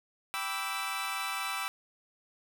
20% pulse chord, E minor seventh, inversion first, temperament equal with one note detuned, 784 / 987.8 / 1163.9 / 1318.5 Hz, G5 / B5 / D6 / E6, 0 / 0 / -16 / 0 cents, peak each -35 / -35 / -34 / -31 dBFS, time 0.34-1.68 s, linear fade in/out 0 ms, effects none

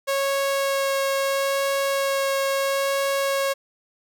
sawtooth tone with vibrato, 549 Hz, C#5, 17 cents flat, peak -17 dBFS, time 0.07-3.54 s, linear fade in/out 20 ms, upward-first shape sine, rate 0.75 Hz, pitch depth 8 cents each way, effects none

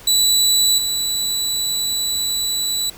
25% pulse tone with level steps, 3951 Hz, B7, in tune, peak -9 / -15 dBFS, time 0.07-2.9 s, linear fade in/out 5 ms, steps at 0.78 s, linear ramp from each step 2 ms, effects pink hiss -41 dBFS RMS until 2.97 s

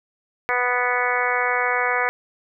harmonic tone, 246.9 Hz, B3, in tune, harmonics 2 / 3 / 4 / 5 / 6 / 7 / 8 / 9, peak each -27 / -27 / -27 / -27 / -27 / -27 / -27 / -27 dBFS, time 0.49-2.09 s, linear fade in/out 0 ms, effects none

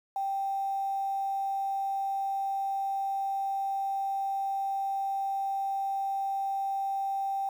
sine tone with quantisation, 784 Hz, G5, in tune, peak -28 dBFS, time 0.16-7.49 s, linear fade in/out 2 ms, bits 9, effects none

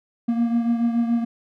triangle beating tone pair, 233.1 / 240.1 Hz, A#3 / B3, 0 / -49 cents, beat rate 7 Hz, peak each -17 / -24 dBFS, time 0.28-1.25 s, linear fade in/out 10 ms, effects none

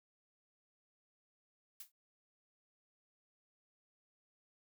blue noise with exponential decay, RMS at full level -44 dBFS, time 1.8-1.92 s, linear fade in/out 5 ms, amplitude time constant 24 ms, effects none

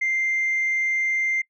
sine tone, 2093 Hz, C7, in tune, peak -19 dBFS, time 0.01-1.42 s, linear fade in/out 10 ms, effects noise-tail reverb RT60 0.1 s tail -23 dB re dry + tanh soft clip ceiling -17 dBFS

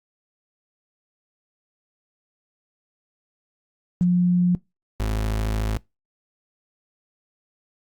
sine / 35% pulse tone pair in turn, 177.8 / 53.6 Hz, F3 / A1, +31 / -45 cents, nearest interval octave + major sixth, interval 2076 cents, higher first, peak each -15 / -20 dBFS, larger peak first, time 4.01-4.55 / 5-5.77 s, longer second, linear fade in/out 0 ms, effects noise-tail reverb RT60 0.2 s tail -23 dB re dry + Opus 32 kbps

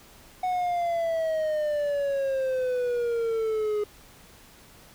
triangle exponential sweep, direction down, 740 to 415 Hz, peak -22 dBFS, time 0.43-3.84 s, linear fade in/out 5 ms, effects pink hiss -52 dBFS RMS until 4.94 s

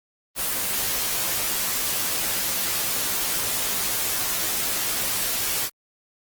white noise with comb filter, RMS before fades -25 dBFS, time 0.35-5.7 s, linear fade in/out 50 ms, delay 14 ms, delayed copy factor -0.85, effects Opus 24 kbps

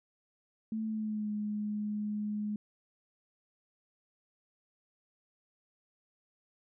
sine tone with pitch glide, 220 to 209.7 Hz, A3 to G#3, 0 to +17 cents, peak -32 dBFS, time 0.72-2.56 s, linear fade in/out 2 ms, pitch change -83 cents, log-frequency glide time 0.84-1.31 s, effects none

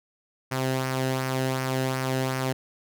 sawtooth tone with flanger, 130.9 Hz, C3, 1 cent sharp, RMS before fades -27 dBFS, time 0.51-2.53 s, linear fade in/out 10 ms, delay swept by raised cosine 0.26 to 0.9 ms, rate 2.7 Hz, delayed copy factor -0.5, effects none

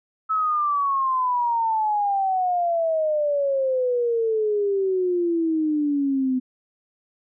sine exponential sweep, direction down, 1304 to 253.3 Hz, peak -19 dBFS, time 0.29-6.4 s, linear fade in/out 20 ms, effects none

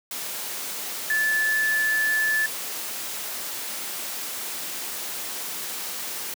sine tone in noise, 1740 Hz, A6, 20 cents flat, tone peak -20 dBFS, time 1.1-2.46 s, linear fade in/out 2 ms, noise white, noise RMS -32 dBFS, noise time 0.11-6.34 s, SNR +9 dB, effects high-pass 200 Hz 12 dB/octave

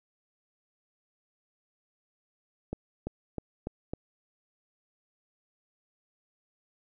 accelerating click train, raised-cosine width 2 ms, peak -20 dBFS, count 5, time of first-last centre 2.73-3.935 s, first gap 340 ms, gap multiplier 0.92, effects none

